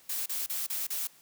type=noise bursts; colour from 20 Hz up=blue; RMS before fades=-33 dBFS; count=5; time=0.09-1.072 s; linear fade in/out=5 ms; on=170 ms; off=33 ms; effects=white hiss -59 dBFS RMS until 1.21 s + high-pass 80 Hz 12 dB/octave